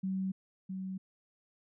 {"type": "tone pair in turn", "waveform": "sine", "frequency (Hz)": [190, 188.97], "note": ["F#3", "F#3"], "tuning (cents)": [46, 37], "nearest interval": "unison", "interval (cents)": 9, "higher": "first", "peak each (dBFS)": [-31, -36], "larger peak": "first", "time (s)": [[0.03, 0.32], [0.69, 0.98]], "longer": "neither", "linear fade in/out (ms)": 10, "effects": []}